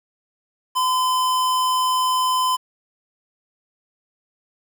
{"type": "tone", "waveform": "square", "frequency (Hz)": 1020, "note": "C6", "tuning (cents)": -44, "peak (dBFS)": -18, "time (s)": [0.75, 2.57], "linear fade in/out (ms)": 20, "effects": ["8-bit"]}